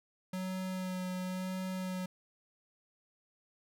square tone with vibrato, 185.1 Hz, F#3, 1 cent sharp, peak -36 dBFS, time 0.33-2.06 s, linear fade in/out 5 ms, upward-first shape sine, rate 0.96 Hz, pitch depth 15 cents each way, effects none

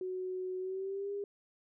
sine tone with pitch glide, 370.1 to 403.6 Hz, F#4 to G#4, 0 to -49 cents, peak -35 dBFS, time 0.01-1.24 s, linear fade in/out 2 ms, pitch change +151 cents, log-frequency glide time 0.59-1.12 s, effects none

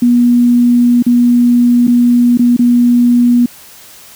sine tone with dropouts, 241.8 Hz, B3, 36 cents flat, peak -5 dBFS, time 0.02-3.46 s, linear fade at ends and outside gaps 5 ms, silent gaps 1.025-1.064 / 1.871-1.878 / 2.374-2.392 / 2.566-2.591 s, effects white hiss -37 dBFS RMS until 4.15 s

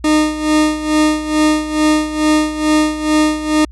40% pulse tone with tremolo, 306.5 Hz, D#4, 26 cents flat, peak -8 dBFS, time 0.04-3.65 s, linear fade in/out 5 ms, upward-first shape sine, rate 2.3 Hz, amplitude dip 75%, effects added 60 Hz sine -32 dBFS peak until 3.71 s + resampled to 24000 Hz

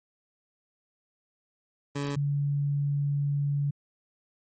20% pulse / sine tone pair in turn, 142.2 / 142.85 Hz, C#3 / D3, +45 / -48 cents, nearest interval unison, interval 7 cents, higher second, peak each -24 dBFS, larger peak neither, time 1.95-2.16 / 2.16-3.71 s, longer second, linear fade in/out 10 ms, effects MP3 32 kbps

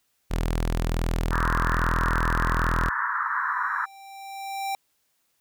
sawtooth tone, 41.2 Hz, E1, in tune, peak -19 dBFS, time 0.3-2.9 s, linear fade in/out 20 ms
pink band-pass noise, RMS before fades -27 dBFS, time 1.31-3.86 s, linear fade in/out 20 ms, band 960 to 1800 Hz, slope 96 dB/octave
square tone with exponential growth, 784 Hz, G5, in tune, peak -26 dBFS, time 3.09-4.75 s, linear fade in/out 1 ms, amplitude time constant 360 ms
effects white hiss -71 dBFS RMS until 5.4 s

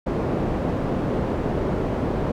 white low-pass noise, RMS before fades -24 dBFS, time 0.06-2.32 s, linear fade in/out 10 ms, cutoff 430 Hz, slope 12 dB/octave, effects none

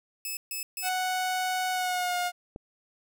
5% pulse tone bursts, 2600 Hz, E7, 24 cents flat, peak -23 dBFS, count 3, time 0.25-0.89 s, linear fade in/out 2 ms, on 120 ms, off 140 ms
sawtooth tone with pitch glide, 740 to 713.6 Hz, F#5 to F5, 0 to +37 cents, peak -23 dBFS, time 0.82-2.32 s, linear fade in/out 50 ms, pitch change -63 cents, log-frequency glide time 1.72-2.16 s
click, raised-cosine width 2 ms, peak -26 dBFS, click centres 2.561 s
effects none

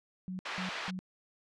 sine tone bursts, 185 Hz, F#3, in tune, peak -36 dBFS, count 3, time 0.28-0.99 s, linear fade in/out 0 ms, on 110 ms, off 190 ms
pink band-pass noise, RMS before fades -39 dBFS, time 0.45-0.91 s, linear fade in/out 10 ms, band 1000 to 3500 Hz, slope 12 dB/octave
effects low-pass 7000 Hz 12 dB/octave

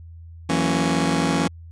sawtooth chord, F# dominant seventh, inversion third, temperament just, 166.5 / 185 / 231.2 / 277.5 Hz, E3 / F#3 / A#3 / C#4, +18 / 0 / -14 / +2 cents, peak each -19 / -23 / -22 / -19 dBFS, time 0.49-1.48 s, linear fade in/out 10 ms, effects added 83 Hz sine -38 dBFS peak until 1.71 s + resampled to 22050 Hz

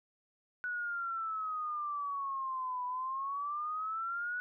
sine exponential two-way sweep, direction down then up, 1480 to 987.8 to 1480 Hz, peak -34 dBFS, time 0.64-4.4 s, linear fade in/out 0 ms, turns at 2.85 s, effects none

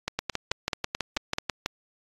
two click trains, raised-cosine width 0.2 ms, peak -9 / -10 dBFS, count 10 / 7, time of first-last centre 0.19-1.661 / 0.08-1.384 s, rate 6.12 / 4.6 Hz, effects AAC 32 kbps

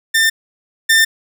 sawtooth tone pair in turn, 1796 / 1796 Hz, A6 / A6, +35 / +35 cents, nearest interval unison, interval 0 cents, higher neither, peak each -7 / -5 dBFS, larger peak second, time 0.14-0.3 / 0.89-1.05 s, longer neither, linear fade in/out 10 ms, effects none

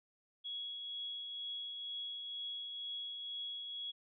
sine tone with tremolo, 3338 Hz, G#7, 8 cents sharp, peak -39 dBFS, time 0.44-3.92 s, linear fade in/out 20 ms, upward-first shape triangle, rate 2.1 Hz, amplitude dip 35%, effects none

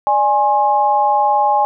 sine tone with amplitude modulation, 830.6 Hz, G#5, in tune, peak -7 dBFS, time 0.07-1.65 s, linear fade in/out 0 ms, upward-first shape sine, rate 238 Hz, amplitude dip 85%, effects none

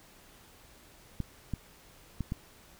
clicks, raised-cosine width 5 ms, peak -20 dBFS, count 4, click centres 1.203 / 1.537 / 2.207 / 2.321 s, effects pink hiss -57 dBFS RMS until 2.79 s

